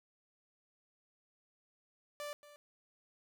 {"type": "tone with echo", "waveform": "sawtooth", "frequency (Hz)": 587, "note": "D5", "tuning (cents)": -1, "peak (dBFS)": -37, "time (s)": [2.2, 2.33], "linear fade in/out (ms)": 0, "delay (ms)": 230, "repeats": 1, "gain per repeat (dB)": -15, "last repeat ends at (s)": 2.56, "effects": ["12-bit"]}